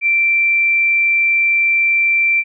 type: tone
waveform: sine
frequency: 2349 Hz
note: D7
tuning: in tune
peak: -11 dBFS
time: 0.01-2.44 s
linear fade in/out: 50 ms
effects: none